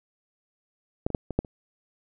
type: clicks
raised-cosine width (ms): 2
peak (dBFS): -11 / -20 / -9 / -18 / -8 / -30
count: 6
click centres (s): 1.065 / 1.103 / 1.148 / 1.307 / 1.39 / 1.448
effects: none

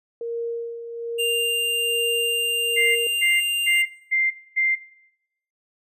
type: tone with tremolo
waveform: sine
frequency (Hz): 466.2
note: A#4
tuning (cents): 0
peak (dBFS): -24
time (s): 0.21-3.07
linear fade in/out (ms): 2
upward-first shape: sine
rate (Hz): 1.2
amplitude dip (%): 60
type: tone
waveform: square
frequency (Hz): 2794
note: F7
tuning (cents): 0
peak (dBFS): -22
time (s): 1.18-3.83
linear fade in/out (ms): 20
type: tone bursts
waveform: sine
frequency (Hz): 2093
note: C7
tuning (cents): 0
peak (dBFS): -17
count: 5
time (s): 2.76-4.76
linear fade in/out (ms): 20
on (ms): 200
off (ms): 250
effects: noise-tail reverb RT60 0.8 s tail -20 dB re dry + resampled to 32000 Hz

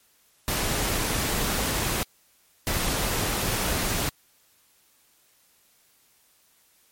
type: noise bursts at uneven times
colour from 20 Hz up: pink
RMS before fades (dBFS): -26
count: 2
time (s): 0.48-2.03 / 2.67-4.09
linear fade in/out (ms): 0
effects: white hiss -62 dBFS RMS until 6.91 s + MP3 64 kbps

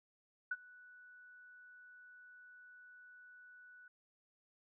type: tone with ADSR envelope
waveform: sine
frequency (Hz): 1480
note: F#6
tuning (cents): 0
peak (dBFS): -33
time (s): 0.51-3.88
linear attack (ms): 6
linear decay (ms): 40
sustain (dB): -23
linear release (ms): 3
effects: none

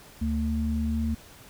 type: tone pair together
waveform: sine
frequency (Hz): 75.2 / 225.3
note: D2 / A3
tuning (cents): +42 / +41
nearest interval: octave + perfect fifth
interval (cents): 1899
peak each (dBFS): -27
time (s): 0.21-1.15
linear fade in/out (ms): 10
effects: pink hiss -50 dBFS RMS until 1.49 s

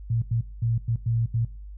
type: tone bursts at uneven times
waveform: sine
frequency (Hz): 115.3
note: A#2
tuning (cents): -19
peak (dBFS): -21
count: 6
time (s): 0.1-0.22 / 0.31-0.41 / 0.62-0.78 / 0.88-0.96 / 1.06-1.26 / 1.34-1.45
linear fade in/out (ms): 5
effects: noise-tail reverb RT60 0.4 s tail -19 dB re dry + added 50 Hz sine -37 dBFS peak until 1.77 s

